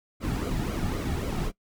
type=noise with flanger; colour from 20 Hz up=brown; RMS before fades=-29 dBFS; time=0.2-1.52 s; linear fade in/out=50 ms; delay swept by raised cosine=1.1 to 1.99 ms; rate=3.8 Hz; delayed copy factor=-0.6; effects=noise-tail reverb RT60 0.1 s tail -20 dB re dry